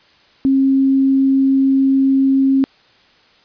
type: tone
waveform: sine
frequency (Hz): 269.3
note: C#4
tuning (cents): -50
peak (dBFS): -10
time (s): 0.45-2.64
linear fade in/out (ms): 0
effects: white hiss -51 dBFS RMS until 3.44 s + resampled to 11025 Hz